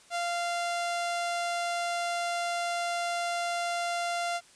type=tone; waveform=sawtooth; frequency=693 Hz; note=F5; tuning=14 cents flat; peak=-25 dBFS; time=0.1-4.41 s; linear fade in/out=50 ms; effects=white hiss -57 dBFS RMS until 4.55 s + resampled to 22050 Hz